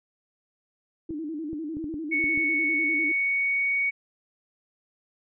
sine tone with vibrato, 310 Hz, D#4, 6 cents flat, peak -30 dBFS, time 1.09-3.12 s, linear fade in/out 5 ms, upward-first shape square, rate 10 Hz, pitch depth 88 cents each way
clicks, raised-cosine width 3 ms, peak -27 dBFS, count 7, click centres 1.107 / 1.531 / 1.769 / 1.842 / 1.941 / 2.241 / 2.376 s
sine tone with pitch glide, 2217 to 2236 Hz, C#7 to C#7, 0 to +14 cents, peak -22 dBFS, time 2.11-3.91 s, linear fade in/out 20 ms, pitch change +14 cents, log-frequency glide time 2.66-3.78 s
effects none

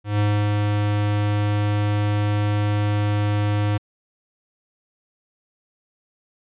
square tone with ADSR envelope, 103.83 Hz, G#2, in tune, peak -17 dBFS, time 0.04-3.78 s, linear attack 150 ms, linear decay 300 ms, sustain -2 dB, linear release 13 ms, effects resampled to 8000 Hz

